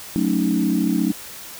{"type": "chord", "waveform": "sine", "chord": "D# half-diminished seventh", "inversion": "first", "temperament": "equal", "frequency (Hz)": [185, 220, 277.2, 311.1], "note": ["F#3", "A3", "C#4", "D#4"], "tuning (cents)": [0, 0, 0, 0], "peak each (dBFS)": -22, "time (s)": [0.16, 1.12], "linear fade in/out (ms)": 0, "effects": ["tanh soft clip ceiling -7 dBFS", "white hiss -37 dBFS RMS until 1.59 s"]}